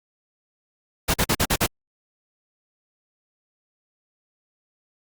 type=noise bursts; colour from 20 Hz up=pink; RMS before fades=-20 dBFS; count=6; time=1.08-1.666 s; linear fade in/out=10 ms; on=61 ms; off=44 ms; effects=Opus 48 kbps